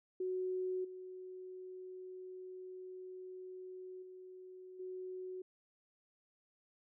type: tone with level steps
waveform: sine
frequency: 370 Hz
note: F#4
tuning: in tune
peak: -35 / -46 / -50 / -42 dBFS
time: 0.2-5.42 s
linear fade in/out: 5 ms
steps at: 0.84 / 4.02 / 4.79 s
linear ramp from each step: 10 ms
effects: none